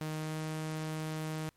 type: tone with pitch glide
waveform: sawtooth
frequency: 155.56 to 156.64 Hz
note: D#3 to D#3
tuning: 0 to +12 cents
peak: -31 dBFS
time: 0.01-1.49 s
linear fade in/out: 0 ms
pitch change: +12 cents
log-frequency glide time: 0.16-0.4 s
effects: pink hiss -72 dBFS RMS until 1.56 s + MP3 64 kbps